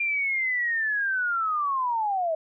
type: linear sweep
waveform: sine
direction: down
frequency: 2400 to 622.3 Hz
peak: -23 dBFS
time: 0-2.35 s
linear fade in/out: 5 ms
effects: none